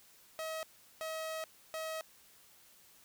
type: tone bursts at uneven times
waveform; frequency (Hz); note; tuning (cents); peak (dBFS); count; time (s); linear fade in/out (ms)
sawtooth; 638; D#5; +43; -34; 3; 0.39-0.63 / 1.01-1.44 / 1.74-2.01; 0
effects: white hiss -62 dBFS RMS until 3.04 s